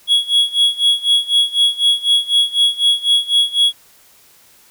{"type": "tone with tremolo", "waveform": "triangle", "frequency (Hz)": 3339, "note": "G#7", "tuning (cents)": 9, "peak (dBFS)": -7, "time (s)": [0.07, 3.73], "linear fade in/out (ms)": 50, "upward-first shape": "sine", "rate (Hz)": 4, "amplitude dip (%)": 90, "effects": ["white hiss -49 dBFS RMS until 4.7 s"]}